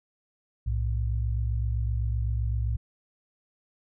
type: tone pair together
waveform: sine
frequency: 61.74 / 109.53 Hz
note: B1 / A2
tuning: 0 / -7 cents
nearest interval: minor seventh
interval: 993 cents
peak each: -26 / -29 dBFS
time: 0.66-2.77 s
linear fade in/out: 10 ms
effects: none